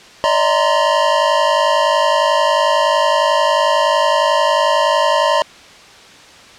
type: tone cluster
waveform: square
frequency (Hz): 581 / 632 / 933 / 1036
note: D5 / D#5 / A#5 / C6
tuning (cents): -19 / +27 / +1 / -17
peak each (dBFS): -18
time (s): 0.24-5.42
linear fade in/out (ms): 0
effects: white hiss -40 dBFS RMS until 6.58 s + low-pass 5000 Hz 12 dB/octave